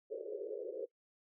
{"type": "band-pass noise", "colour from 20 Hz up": "white", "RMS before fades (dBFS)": -42, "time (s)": [0.1, 0.86], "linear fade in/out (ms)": 20, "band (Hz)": [360, 550], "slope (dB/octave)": 96, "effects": ["noise-tail reverb RT60 0.1 s tail -20 dB re dry"]}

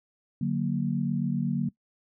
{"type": "chord", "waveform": "sine", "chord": "D augmented", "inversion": "none", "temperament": "equal", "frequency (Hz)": [146.83, 185, 233.1], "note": ["D3", "F#3", "A#3"], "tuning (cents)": [0, 0, 0], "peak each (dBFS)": -29, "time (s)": [0.41, 1.69], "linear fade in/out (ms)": 5, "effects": ["noise-tail reverb RT60 0.1 s tail -21 dB re dry"]}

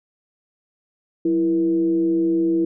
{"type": "tone with frequency modulation", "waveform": "sine", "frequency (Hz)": 331.1, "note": "E4", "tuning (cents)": 8, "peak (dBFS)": -16, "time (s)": [1.25, 2.65], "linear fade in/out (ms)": 5, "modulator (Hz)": 146, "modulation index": 0.39, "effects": []}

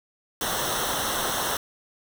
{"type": "noise with comb filter", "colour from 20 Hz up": "pink", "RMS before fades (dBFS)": -27, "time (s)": [0.41, 1.57], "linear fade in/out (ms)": 2, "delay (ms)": 0.42, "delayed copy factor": -0.8, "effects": []}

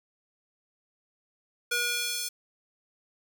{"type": "tone with high-pass filter sweep", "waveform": "square", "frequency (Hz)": 480.7, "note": "B4", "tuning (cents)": -47, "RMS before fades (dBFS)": -30, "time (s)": [1.71, 2.29], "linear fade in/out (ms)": 10, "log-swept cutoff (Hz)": [1300, 5200], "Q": 0.91, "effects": []}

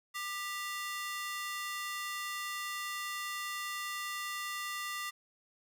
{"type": "ring-modulated tone", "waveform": "sawtooth", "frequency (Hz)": 1580, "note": "G6", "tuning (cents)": 13, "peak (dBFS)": -30, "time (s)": [0.14, 5.11], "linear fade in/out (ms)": 20, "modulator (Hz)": 385, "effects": []}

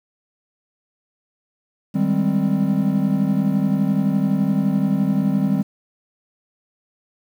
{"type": "chord", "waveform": "triangle", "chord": "Ab major seventh", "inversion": "second", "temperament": "equal", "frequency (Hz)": [155.56, 196, 207.7, 261.6], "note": ["Eb3", "G3", "Ab3", "C4"], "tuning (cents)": [0, 0, 0, 0], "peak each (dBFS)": [-22, -17, -22, -21], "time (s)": [1.94, 5.63], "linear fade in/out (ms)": 20, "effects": ["8-bit"]}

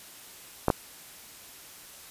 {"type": "clicks", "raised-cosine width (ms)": 1, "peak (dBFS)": -7, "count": 2, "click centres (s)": [0.683, 0.702], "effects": ["white hiss -48 dBFS RMS until 2.1 s", "resampled to 32000 Hz"]}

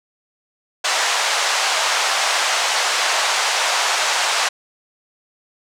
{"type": "band-pass noise", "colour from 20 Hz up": "pink", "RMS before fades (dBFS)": -19, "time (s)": [0.84, 4.49], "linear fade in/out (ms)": 10, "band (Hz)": [680, 7700], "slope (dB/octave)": 24, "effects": []}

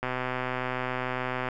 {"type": "click train", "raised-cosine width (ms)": 0.5, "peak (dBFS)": -15, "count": 186, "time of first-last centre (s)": [0.03, 1.487], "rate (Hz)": 127, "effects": []}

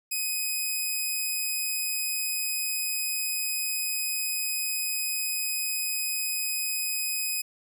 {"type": "tone", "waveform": "5% pulse", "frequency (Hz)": 2514, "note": "D#7", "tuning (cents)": 17, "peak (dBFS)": -18, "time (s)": [0.11, 7.42], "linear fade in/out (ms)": 10, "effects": []}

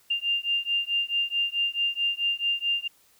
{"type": "beating tone pair", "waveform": "sine", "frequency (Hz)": [2794, 2798.6], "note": ["F7", "F7"], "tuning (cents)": [0, 3], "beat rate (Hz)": 4.6, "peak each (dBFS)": -27, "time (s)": [0.1, 2.88], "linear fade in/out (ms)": 10, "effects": ["white hiss -61 dBFS RMS until 3.19 s"]}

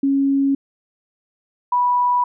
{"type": "tone pair in turn", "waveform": "sine", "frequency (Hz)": [275.4, 981.4], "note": ["C#4", "B5"], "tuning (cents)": [-11, -11], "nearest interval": "octave + minor seventh", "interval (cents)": 2200, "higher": "second", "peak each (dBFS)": -14, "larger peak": "neither", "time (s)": [[0.03, 0.55], [1.72, 2.24]], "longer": "neither", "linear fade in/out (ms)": 5, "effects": []}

